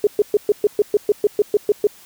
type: tone bursts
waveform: sine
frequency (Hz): 415.3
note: G#4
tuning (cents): 0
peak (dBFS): -10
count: 13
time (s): 0.04-1.87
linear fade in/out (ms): 2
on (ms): 30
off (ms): 120
effects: white hiss -46 dBFS RMS until 2.05 s